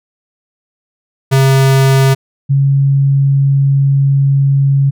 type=tone pair in turn; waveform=square / sine; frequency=134.5 / 138.28 Hz; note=C3 / C#3; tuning=+48 / -4 cents; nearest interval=unison; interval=48 cents; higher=second; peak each=-7 dBFS; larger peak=neither; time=1.31-2.15 / 2.49-4.91 s; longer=second; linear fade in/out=20 ms; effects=none